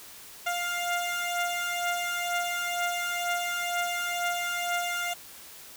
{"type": "beating tone pair", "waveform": "15% pulse", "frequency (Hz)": [700, 702.1], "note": ["F5", "F5"], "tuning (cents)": [4, 9], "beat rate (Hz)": 2.1, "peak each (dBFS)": [-27, -23], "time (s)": [0.46, 5.14], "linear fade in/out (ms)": 10, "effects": ["white hiss -47 dBFS RMS until 5.76 s"]}